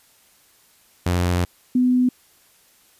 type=tone pair in turn; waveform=sawtooth / sine; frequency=88.6 / 250.6 Hz; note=F2 / B3; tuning=+25 / +25 cents; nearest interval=octave + tritone; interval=1800 cents; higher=second; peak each=-14 dBFS; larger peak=neither; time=1.06-1.45 / 1.75-2.09 s; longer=first; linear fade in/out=5 ms; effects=white hiss -56 dBFS RMS until 2.99 s + resampled to 32000 Hz